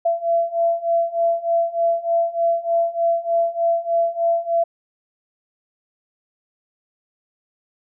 sine beating tone pair, 673 / 676.3 Hz, E5 / E5, +36 / +44 cents, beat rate 3.3 Hz, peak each -21 / -19 dBFS, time 0.05-4.64 s, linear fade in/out 10 ms, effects none

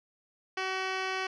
10% pulse tone with low-pass filter, 377.9 Hz, F#4, 37 cents sharp, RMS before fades -33 dBFS, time 0.57-1.27 s, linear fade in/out 5 ms, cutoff 3800 Hz, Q 2.8, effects none

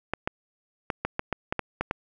clicks, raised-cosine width 0.5 ms, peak -11 dBFS, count 10, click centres 0.136 / 0.275 / 0.902 / 1.05 / 1.194 / 1.327 / 1.525 / 1.593 / 1.81 / 1.911 s, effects none

